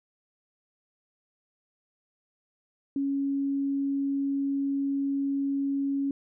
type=tone; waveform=sine; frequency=277.2 Hz; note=C#4; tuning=in tune; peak=-25 dBFS; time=2.96-6.11 s; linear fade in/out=2 ms; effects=none

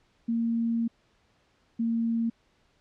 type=tone pair in turn; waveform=sine; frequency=230.7 / 229.6 Hz; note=A#3 / A#3; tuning=-18 / -26 cents; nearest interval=unison; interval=8 cents; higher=first; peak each=-24 dBFS; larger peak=neither; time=0.28-0.88 / 1.79-2.3 s; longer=first; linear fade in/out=10 ms; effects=pink hiss -67 dBFS RMS until 2.8 s + low-pass 5000 Hz 12 dB/octave

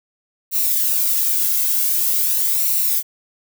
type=noise with flanger; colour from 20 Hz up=violet; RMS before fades=-18 dBFS; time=0.51-3.03 s; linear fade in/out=50 ms; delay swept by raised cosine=0.6 to 1.7 ms; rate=0.45 Hz; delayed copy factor=-0.5; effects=none

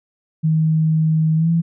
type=tone with pitch glide; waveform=sine; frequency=158.2 to 166.83 Hz; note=D#3 to E3; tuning=+29 to +21 cents; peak=-13 dBFS; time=0.43-1.62 s; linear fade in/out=20 ms; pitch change=+92 cents; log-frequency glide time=1.36-1.5 s; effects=none

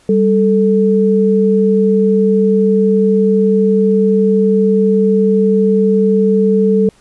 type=tone pair together; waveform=sine; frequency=196 / 440 Hz; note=G3 / A4; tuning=0 / 0 cents; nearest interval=octave + major second; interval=1400 cents; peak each=-11 dBFS; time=0.09-6.89 s; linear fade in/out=2 ms; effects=pink hiss -50 dBFS RMS until 7 s + resampled to 24000 Hz

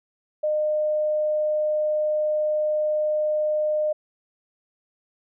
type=tone; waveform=sine; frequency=609 Hz; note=D#5; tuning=37 cents flat; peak=-20 dBFS; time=0.43-3.93 s; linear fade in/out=10 ms; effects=none

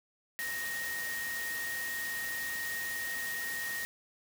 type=tone in noise; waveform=sine; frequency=1864.7 Hz; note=A#6; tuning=in tune; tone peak=-35 dBFS; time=0.39-3.85 s; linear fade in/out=0 ms; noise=white; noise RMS=-41 dBFS; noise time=0.39-3.85 s; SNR=+3 dB; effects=none

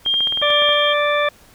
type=tone with tremolo; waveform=sine; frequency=3206 Hz; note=G7; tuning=38 cents sharp; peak=-15 dBFS; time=0.05-0.94 s; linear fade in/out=20 ms; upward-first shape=square; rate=2.2 Hz; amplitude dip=30%
type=clicks; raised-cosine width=0.5 ms; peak=-16 dBFS; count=10; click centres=0.062 / 0.141 / 0.206 / 0.272 / 0.324 / 0.374 / 0.416 / 0.503 / 0.621 / 0.691 s
type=harmonic tone; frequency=587.3 Hz; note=D5; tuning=in tune; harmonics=1 / 2 / 3 / 4 / 6; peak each=-18 / -21 / -23 / -24 / -26 dBFS; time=0.42-1.29 s; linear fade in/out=5 ms
effects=pink hiss -49 dBFS RMS until 1.54 s

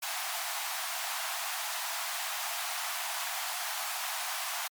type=high-pass noise; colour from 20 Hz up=pink; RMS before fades=-35 dBFS; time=0.02-4.68 s; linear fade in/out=10 ms; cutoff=660 Hz; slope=96 dB/octave; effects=MP3 96 kbps

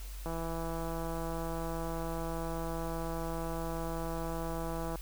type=click train; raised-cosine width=1 ms; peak=-25 dBFS; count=776; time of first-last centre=0.26-4.957 s; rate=165 Hz; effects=added 47 Hz sine -40 dBFS peak until 5.01 s + white hiss -52 dBFS RMS until 5.01 s

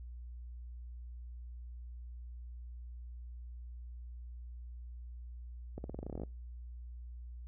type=accelerating click train; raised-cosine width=2 ms; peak=-28 dBFS; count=14; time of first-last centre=5.78-6.235 s; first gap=61 ms; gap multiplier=0.9; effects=noise-tail reverb RT60 0.3 s tail -25 dB re dry + added 60 Hz sine -44 dBFS peak until 7.47 s

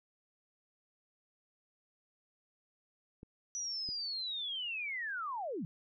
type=clicks; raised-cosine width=3 ms; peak=-36 dBFS; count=2; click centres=3.231 / 3.889 s
type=linear sweep; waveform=sine; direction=down; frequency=5920 to 138.59 Hz; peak=-36 dBFS; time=3.55-5.65 s; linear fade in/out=0 ms
effects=none

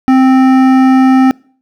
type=tone with hard clipping; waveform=sine; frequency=261.6 Hz; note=C4; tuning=in tune; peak=-6 dBFS; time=0.08-1.31 s; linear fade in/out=0 ms; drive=13 dB; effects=noise-tail reverb RT60 0.5 s tail -26 dB re dry

